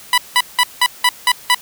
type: tone bursts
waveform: 15% pulse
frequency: 987.8 Hz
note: B5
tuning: in tune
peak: -3 dBFS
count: 7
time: 0.13-1.546 s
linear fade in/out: 2 ms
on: 48 ms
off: 180 ms
effects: white hiss -39 dBFS RMS until 1.61 s